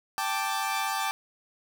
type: chord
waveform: sawtooth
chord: G suspended second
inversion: none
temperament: equal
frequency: 784 / 880 / 1174.7 Hz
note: G5 / A5 / D6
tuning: 0 / 0 / 0 cents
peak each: -28 dBFS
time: 0.18-1.11 s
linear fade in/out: 0 ms
effects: none